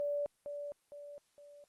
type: tone with echo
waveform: sine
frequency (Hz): 579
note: D5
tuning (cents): -25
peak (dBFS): -32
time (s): 0-0.26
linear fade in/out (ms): 0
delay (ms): 460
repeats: 3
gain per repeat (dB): -7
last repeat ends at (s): 1.64
effects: white hiss -75 dBFS RMS until 1.68 s + Opus 32 kbps